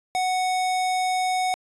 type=tone; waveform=square; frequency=740 Hz; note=F#5; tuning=in tune; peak=-22 dBFS; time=0.15-1.54 s; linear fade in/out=0 ms; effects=resampled to 24000 Hz